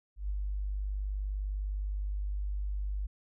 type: tone with ADSR envelope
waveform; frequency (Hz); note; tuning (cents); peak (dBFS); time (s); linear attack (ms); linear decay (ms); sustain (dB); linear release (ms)
sine; 49.79; G1; +28; -29; 0.16-3.07; 140; 16; -2; 12
effects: none